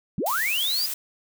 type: linear sweep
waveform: sine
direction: up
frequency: 126 to 4978 Hz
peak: -23 dBFS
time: 0.18-0.86 s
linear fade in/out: 2 ms
type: noise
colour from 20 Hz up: blue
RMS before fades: -30 dBFS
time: 0.26-0.94 s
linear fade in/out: 5 ms
effects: none